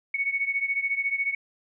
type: beating tone pair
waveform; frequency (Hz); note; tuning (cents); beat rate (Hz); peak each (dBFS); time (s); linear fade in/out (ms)
sine; 2217 / 2231; C#7 / C#7; 0 / +11; 14; -26 / -29; 0.14-1.35; 5
effects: none